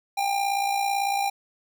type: tone with amplitude modulation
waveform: square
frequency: 798 Hz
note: G5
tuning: 31 cents sharp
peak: -21 dBFS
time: 0.17-1.3 s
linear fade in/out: 10 ms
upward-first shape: sine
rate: 58 Hz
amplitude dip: 55%
effects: none